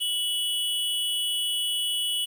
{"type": "tone pair together", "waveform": "square", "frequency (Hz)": [2960, 3367], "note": ["F#7", "G#7"], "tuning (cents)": [0, 23], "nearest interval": "major second", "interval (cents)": 223, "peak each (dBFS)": [-26, -34], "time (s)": [0, 2.26], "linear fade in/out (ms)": 20, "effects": ["9-bit"]}